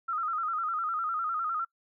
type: tone with vibrato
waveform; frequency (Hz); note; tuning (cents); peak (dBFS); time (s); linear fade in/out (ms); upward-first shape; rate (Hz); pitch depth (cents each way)
sine; 1299; E6; -26; -28; 0.08-1.65; 10; square; 9.9; 73
effects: noise-tail reverb RT60 0.1 s tail -24 dB re dry